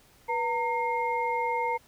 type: tone cluster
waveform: sine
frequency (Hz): 487.4 / 918 / 2132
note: B4 / A#5 / C7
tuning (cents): -23 / -27 / +32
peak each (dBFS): -32 / -27 / -34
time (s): 0.28-1.78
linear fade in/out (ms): 20
effects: pink hiss -59 dBFS RMS until 1.87 s